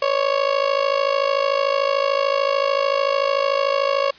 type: tone with amplitude modulation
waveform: 30% pulse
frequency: 554.4 Hz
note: C#5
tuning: in tune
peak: -11 dBFS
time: 0.02-4.11 s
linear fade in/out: 5 ms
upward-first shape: sine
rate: 53.5 Hz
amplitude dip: 80%
effects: white hiss -46 dBFS RMS until 4.18 s + resampled to 11025 Hz